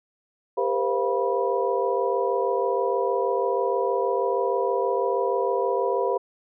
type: tone cluster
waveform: sine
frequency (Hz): 397.7 / 472.7 / 519 / 692 / 976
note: G4 / A#4 / C5 / F5 / B5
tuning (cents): +25 / +24 / -14 / -16 / -21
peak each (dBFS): -26 / -28 / -26 / -31 / -28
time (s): 0.57-6.18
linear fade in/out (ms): 10
effects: none